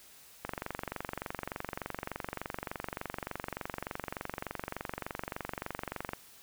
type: click train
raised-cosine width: 0.5 ms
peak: -20 dBFS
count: 134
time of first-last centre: 0.45-6.134 s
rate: 23.4 Hz
effects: white hiss -56 dBFS RMS until 6.42 s